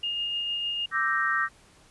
sine tone with tremolo, 2835 Hz, F7, 25 cents sharp, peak -26 dBFS, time 0.03-0.86 s, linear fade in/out 5 ms, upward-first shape triangle, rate 6.6 Hz, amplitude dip 25%
sine chord, E half-diminished seventh, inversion third, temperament equal, 1174.7 / 1318.5 / 1568 / 1864.7 Hz, D6 / E6 / G6 / Bb6, 0 / 0 / 0 / 0 cents, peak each -30 / -30 / -28 / -27 dBFS, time 0.91-1.49 s, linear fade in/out 50 ms
effects pink hiss -57 dBFS RMS until 1.9 s + resampled to 24000 Hz

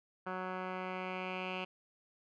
10% pulse tone with low-pass filter sweep, 185 Hz, F#3, in tune, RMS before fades -40 dBFS, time 0.26-1.65 s, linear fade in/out 10 ms, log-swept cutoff 1600 to 2700 Hz, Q 4, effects none

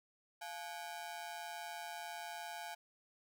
sawtooth ring-modulated tone, 777 Hz, G5, 16 cents flat, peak -37 dBFS, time 0.41-2.75 s, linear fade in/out 10 ms, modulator 80.5 Hz, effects none

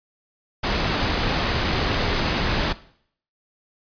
pink noise, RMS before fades -22 dBFS, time 0.63-2.73 s, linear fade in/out 10 ms, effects noise-tail reverb RT60 0.6 s tail -17 dB re dry + resampled to 11025 Hz

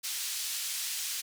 pink band-pass noise, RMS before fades -35 dBFS, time 0.03-1.22 s, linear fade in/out 20 ms, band 3700 to 14000 Hz, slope 12 dB/octave, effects none

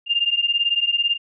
sine beating tone pair, 2794 / 2812 Hz, F7 / F7, 0 / +11 cents, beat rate 18 Hz, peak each -21 / -20 dBFS, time 0.06-1.18 s, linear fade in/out 50 ms, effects none

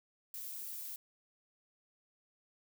violet noise, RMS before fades -44 dBFS, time 0.34-0.96 s, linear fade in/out 2 ms, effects none

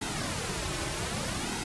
pink noise with flanger, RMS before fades -33 dBFS, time 0.01-1.64 s, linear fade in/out 10 ms, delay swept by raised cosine 1.7 to 4.3 ms, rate 0.64 Hz, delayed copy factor -0.65, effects resampled to 24000 Hz

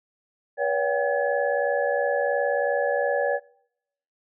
sine tone cluster, 484.1 / 567 / 727 / 786 / 1702 Hz, B4 / C#5 / F#5 / G5 / G#6, -35 / +39 / -31 / +4 / +42 cents, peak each -27 / -24 / -33 / -30 / -29 dBFS, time 0.57-3.4 s, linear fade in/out 50 ms, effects noise-tail reverb RT60 0.8 s tail -25 dB re dry

